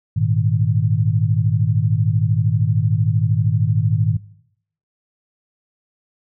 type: chord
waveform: sine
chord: Ab suspended second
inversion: none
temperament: just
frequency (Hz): 103.83 / 116.8 / 155.74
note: Ab2 / Bb2 / Eb3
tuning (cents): 0 / +4 / +2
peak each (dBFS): -19 / -19 / -20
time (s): 0.16-4.17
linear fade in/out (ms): 10
effects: noise-tail reverb RT60 0.7 s tail -19 dB re dry